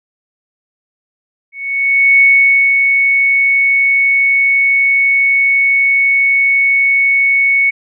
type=tone with ADSR envelope; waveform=sine; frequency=2217 Hz; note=C#7; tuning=in tune; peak=-4 dBFS; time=1.52-7.71 s; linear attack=680 ms; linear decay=530 ms; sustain=-4 dB; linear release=18 ms; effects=none